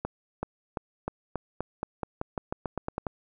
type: accelerating click train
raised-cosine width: 1 ms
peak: -16 dBFS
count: 16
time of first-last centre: 0.05-3.068 s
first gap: 380 ms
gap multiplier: 0.9
effects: none